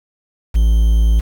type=tone with quantisation; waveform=triangle; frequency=55 Hz; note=A1; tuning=in tune; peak=-7 dBFS; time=0.54-1.21 s; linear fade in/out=20 ms; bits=6; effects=none